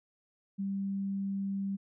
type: tone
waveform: sine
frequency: 196.4 Hz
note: G3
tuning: 4 cents sharp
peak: -31 dBFS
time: 0.58-1.77 s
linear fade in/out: 20 ms
effects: none